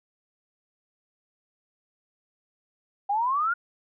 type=exponential sweep; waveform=sine; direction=up; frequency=784 to 1451 Hz; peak=-22 dBFS; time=3.09-3.54 s; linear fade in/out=10 ms; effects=none